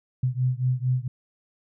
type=beating tone pair; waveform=sine; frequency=125.3 / 129.7 Hz; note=B2 / C3; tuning=+25 / -15 cents; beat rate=4.4 Hz; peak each=-24 / -25 dBFS; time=0.23-1.08 s; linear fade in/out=5 ms; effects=none